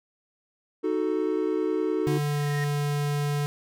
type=chord; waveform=triangle; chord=D# diminished; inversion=none; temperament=equal; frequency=311.1 / 370 / 440 Hz; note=D#4 / F#4 / A4; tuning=0 / 0 / 0 cents; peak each=-26 dBFS; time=0.83-2.19 s; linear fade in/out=20 ms
type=tone with exponential growth; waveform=triangle; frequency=1864.7 Hz; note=A#6; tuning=in tune; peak=-29 dBFS; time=2.04-2.64 s; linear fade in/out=0 ms; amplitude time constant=130 ms
type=tone with pitch glide; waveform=square; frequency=146.5 to 145.49 Hz; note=D3 to D3; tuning=-4 to -16 cents; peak=-25 dBFS; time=2.07-3.46 s; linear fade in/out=0 ms; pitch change=-12 cents; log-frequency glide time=2.29-2.49 s
effects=none